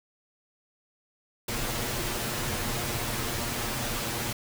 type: noise with comb filter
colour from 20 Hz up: pink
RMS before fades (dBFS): -31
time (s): 1.48-4.33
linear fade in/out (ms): 5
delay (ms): 8.5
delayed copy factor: +0.7
effects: none